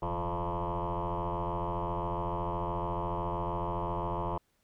sine tone with frequency modulation, 518 Hz, C5, 17 cents flat, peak -29 dBFS, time 0.02-4.38 s, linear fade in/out 5 ms, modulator 87.5 Hz, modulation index 6.3, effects tanh soft clip ceiling -27 dBFS + pink hiss -74 dBFS RMS until 4.63 s

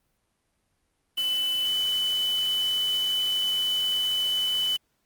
sine tone in noise, 3000 Hz, F#7, 23 cents sharp, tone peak -23 dBFS, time 1.17-4.77 s, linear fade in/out 10 ms, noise white, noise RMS -39 dBFS, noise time 1.17-4.77 s, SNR +13 dB, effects pink hiss -73 dBFS RMS until 5.05 s + Opus 32 kbps

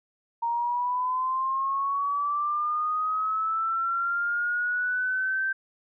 sine linear sweep, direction up, 928 to 1564 Hz, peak -24 dBFS, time 0.42-5.53 s, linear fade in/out 10 ms, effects none

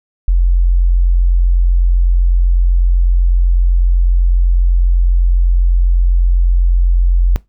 sine tone, 43.97 Hz, F1, 13 cents sharp, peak -7 dBFS, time 0.28-7.36 s, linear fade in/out 0 ms, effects noise-tail reverb RT60 0.2 s tail -20 dB re dry

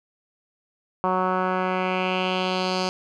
10% pulse tone with low-pass filter sweep, 185 Hz, F#3, in tune, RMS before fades -24 dBFS, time 1.04-2.89 s, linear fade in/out 0 ms, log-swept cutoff 1100 to 5100 Hz, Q 2.7, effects none

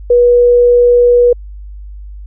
sine tone, 484.8 Hz, B4, 32 cents flat, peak -4 dBFS, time 0.1-1.33 s, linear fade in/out 5 ms, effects added 50 Hz sine -26 dBFS peak until 2.26 s

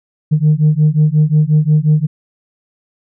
sine beating tone pair, 150 / 155.6 Hz, D3 / D#3, +37 / 0 cents, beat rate 5.6 Hz, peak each -10 dBFS, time 0.31-2.07 s, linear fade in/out 20 ms, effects tanh soft clip ceiling -4 dBFS

